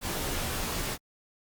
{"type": "noise with comb filter", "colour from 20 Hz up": "pink", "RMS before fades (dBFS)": -32, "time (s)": [0.01, 0.98], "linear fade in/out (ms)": 50, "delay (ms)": 19, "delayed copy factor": -0.75, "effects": ["Opus 48 kbps"]}